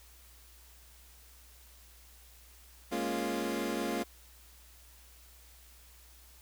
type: chord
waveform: 25% pulse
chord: Bb minor seventh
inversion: third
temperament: equal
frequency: 207.7 / 233.1 / 277.2 / 349.2 Hz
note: Ab3 / Bb3 / Db4 / F4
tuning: 0 / 0 / 0 / 0 cents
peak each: -35 / -34 / -34 / -33 dBFS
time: 2.91-4.04 s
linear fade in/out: 20 ms
effects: added 60 Hz sine -57 dBFS peak until 6.41 s + white hiss -59 dBFS RMS until 6.41 s